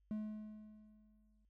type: tone with exponential decay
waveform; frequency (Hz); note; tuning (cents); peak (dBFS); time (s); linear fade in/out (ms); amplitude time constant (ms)
triangle; 213.9; A3; -49; -35; 0.11-1.45; 0; 290
effects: added 50 Hz sine -70 dBFS peak until 1.49 s